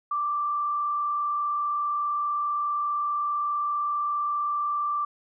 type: tone with frequency modulation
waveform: sine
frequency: 1174.7 Hz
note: D6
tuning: in tune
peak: -24 dBFS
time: 0.11-5.05 s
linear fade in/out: 5 ms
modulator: 35.2 Hz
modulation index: 0.43
effects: none